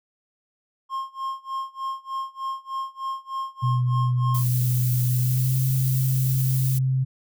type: tone with tremolo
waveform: triangle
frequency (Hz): 1069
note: C6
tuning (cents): +37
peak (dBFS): -23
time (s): 0.89-4.47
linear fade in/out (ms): 50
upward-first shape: sine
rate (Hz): 3.3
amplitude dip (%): 95
type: tone with pitch glide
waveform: sine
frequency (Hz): 124.5 to 131.22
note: B2 to C3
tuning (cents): +14 to +5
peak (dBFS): -19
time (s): 3.62-7.05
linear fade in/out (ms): 20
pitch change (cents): +91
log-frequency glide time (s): 5.1-5.65
type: noise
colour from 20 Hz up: violet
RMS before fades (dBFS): -31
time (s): 4.34-6.79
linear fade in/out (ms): 10
effects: none